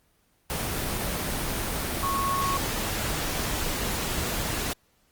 sine tone in noise, 1100 Hz, C#6, 14 cents flat, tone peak -25 dBFS, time 2.03-2.57 s, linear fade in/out 0 ms, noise pink, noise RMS -29 dBFS, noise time 0.5-4.73 s, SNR +1 dB, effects pink hiss -66 dBFS RMS until 5.11 s + Opus 24 kbps

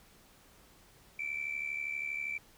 sine tone with amplitude modulation, 2330 Hz, D7, 14 cents flat, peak -30 dBFS, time 1.19-2.38 s, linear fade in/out 5 ms, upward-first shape sine, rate 72.5 Hz, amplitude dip 75%, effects tanh soft clip ceiling -28 dBFS + pink hiss -61 dBFS RMS until 2.57 s

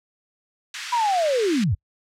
pink high-pass noise, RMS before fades -31 dBFS, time 0.74-1.64 s, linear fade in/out 2 ms, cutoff 1500 Hz, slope 24 dB/octave
sine linear sweep, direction down, 993 to 69.3 Hz, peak -18 dBFS, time 0.92-1.75 s, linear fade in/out 10 ms
effects noise-tail reverb RT60 0.1 s tail -26 dB re dry + low-pass 6000 Hz 12 dB/octave

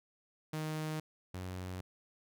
sawtooth tone pair in turn, 155.56 / 91.91 Hz, D#3 / F#2, 0 / -11 cents, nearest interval major sixth, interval 911 cents, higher first, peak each -32 / -36 dBFS, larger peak first, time 0.53-1 / 1.34-1.81 s, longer neither, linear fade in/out 5 ms, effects none

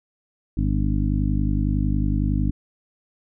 harmonic tone with a mistuned harmonic, 50.9 Hz, G#1, 34 cents flat, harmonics 1 / 2 / 3 / 4 / 5 / 6, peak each -22 / -25 / -27 / -28 / -29 / -30 dBFS, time 0.57-2.51 s, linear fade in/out 5 ms, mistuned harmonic 6, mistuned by -42 cents, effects none

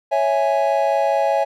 triangle chord, C# minor, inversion none, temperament equal, 554.4 / 659.3 / 830.6 Hz, C#5 / E5 / G#5, 0 / 0 / 0 cents, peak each -18 dBFS, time 0.11-1.45 s, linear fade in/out 20 ms, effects none

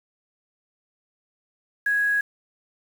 sine tone with quantisation, 1661.2 Hz, G#6, in tune, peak -19 dBFS, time 1.86-2.21 s, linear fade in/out 5 ms, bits 7, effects none

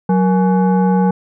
sine tone with frequency modulation, 185 Hz, F#3, in tune, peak -10 dBFS, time 0.09-1.11 s, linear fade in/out 5 ms, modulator 655 Hz, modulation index 0.75, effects none

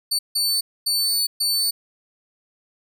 sawtooth tone bursts at uneven times, 4501 Hz, C#8, 26 cents sharp, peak -16 dBFS, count 4, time 0.11-0.19 / 0.35-0.61 / 0.86-1.27 / 1.4-1.71 s, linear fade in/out 10 ms, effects none

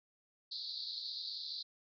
white band-pass noise, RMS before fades -43 dBFS, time 0.51-1.63 s, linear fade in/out 10 ms, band 3800 to 4700 Hz, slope 96 dB/octave, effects none

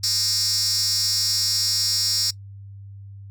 10% pulse tone with high-pass filter, 307.9 Hz, D#4, 18 cents flat, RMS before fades -22 dBFS, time 0.03-2.31 s, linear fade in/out 10 ms, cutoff 5500 Hz, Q 8.1, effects noise-tail reverb RT60 0.1 s tail -20 dB re dry + added 99 Hz sine -37 dBFS peak until 3.3 s

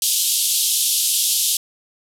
white band-pass noise, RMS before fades -19 dBFS, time 0.02-1.57 s, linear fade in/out 2 ms, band 3000 to 13000 Hz, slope 48 dB/octave, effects none

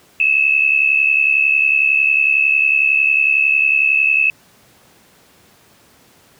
sine tone pair together, 2566 / 2637 Hz, E7 / E7, -47 / 0 cents, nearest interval unison, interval 47 cents, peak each -14 / -14 dBFS, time 0.2-4.3 s, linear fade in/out 2 ms, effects pink hiss -50 dBFS RMS until 6.39 s + high-pass 100 Hz 12 dB/octave

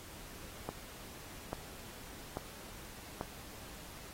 click train, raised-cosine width 1 ms, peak -23 dBFS, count 4, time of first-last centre 0.69-3.211 s, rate 1.19 Hz, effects pink hiss -51 dBFS RMS until 4.13 s + AAC 48 kbps

